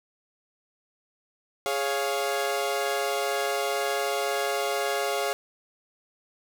sawtooth chord, Db major, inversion second, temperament equal, 415.3 / 554.4 / 698.5 Hz, Ab4 / Db5 / F5, 0 / 0 / 0 cents, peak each -26 dBFS, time 1.66-5.33 s, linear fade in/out 0 ms, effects none

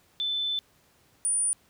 sine tone pair in turn, 3520 / 9397 Hz, A7 / D9, 0 / 0 cents, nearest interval octave + perfect fourth, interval 1700 cents, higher second, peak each -26 / -23 dBFS, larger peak second, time 0.2-0.59 / 1.25-1.53 s, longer first, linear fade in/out 0 ms, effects pink hiss -63 dBFS RMS until 1.69 s + high-pass 60 Hz 12 dB/octave

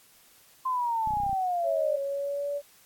sine exponential sweep, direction down, 1046.5 to 587.3 Hz, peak -25 dBFS, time 0.65-1.97 s, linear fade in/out 10 ms
clicks, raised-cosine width 5 ms, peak -28 dBFS, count 9, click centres 1.074 / 1.107 / 1.137 / 1.171 / 1.202 / 1.235 / 1.265 / 1.295 / 1.33 s
sine tone with pitch glide, 554.4 to 573.3 Hz, C#5 to D5, 0 to -42 cents, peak -28 dBFS, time 1.63-2.62 s, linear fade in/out 50 ms, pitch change +58 cents, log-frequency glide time 2-2.5 s
effects white hiss -58 dBFS RMS until 2.85 s + AAC 64 kbps

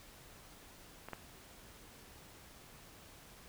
clicks, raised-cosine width 0.5 ms, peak -30 / -26 dBFS, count 2, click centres 1.086 / 1.133 s, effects pink hiss -57 dBFS RMS until 3.48 s

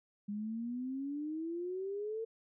sine exponential sweep, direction up, 202.2 to 455.6 Hz, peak -36 dBFS, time 0.28-2.25 s, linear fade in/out 10 ms, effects none

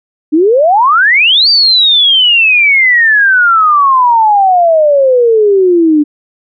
sine exponential two-way sweep, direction up then down, 290.9 to 4715 to 290.9 Hz, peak -4 dBFS, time 0.32-6.04 s, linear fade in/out 20 ms, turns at 1.49 s, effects none

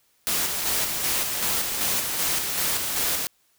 white noise with tremolo, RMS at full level -24 dBFS, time 0.27-3.27 s, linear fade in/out 0 ms, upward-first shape square, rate 2.6 Hz, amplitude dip 35%, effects white hiss -65 dBFS RMS until 3.58 s

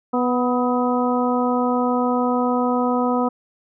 harmonic tone with a mistuned harmonic, 247 Hz, B3, in tune, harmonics 1 / 2 / 3 / 4 / 5, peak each -20 / -23 / -25 / -26 / -27 dBFS, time 0.13-3.29 s, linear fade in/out 10 ms, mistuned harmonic 5, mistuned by +37 cents, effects none

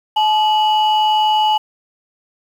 sine tone pair together, 858 / 2938 Hz, A5 / F#7, -44 / -13 cents, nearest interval octave + major sixth, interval 2131 cents, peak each -11 / -18 dBFS, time 0.16-1.58 s, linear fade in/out 10 ms, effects tanh soft clip ceiling -7 dBFS + 7-bit

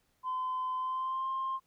sine tone with pitch glide, 1024 to 1058.3 Hz, C6 to C6, -38 to +19 cents, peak -30 dBFS, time 0.23-1.6 s, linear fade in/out 50 ms, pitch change +57 cents, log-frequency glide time 0.76-1.29 s, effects tanh soft clip ceiling -28 dBFS + pink hiss -74 dBFS RMS until 1.66 s

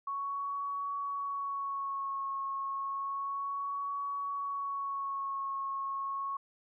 sine tone with vibrato, 1108.7 Hz, C#6, in tune, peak -33 dBFS, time 0.07-6.37 s, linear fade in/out 5 ms, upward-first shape sine, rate 0.31 Hz, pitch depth 25 cents each way, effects none

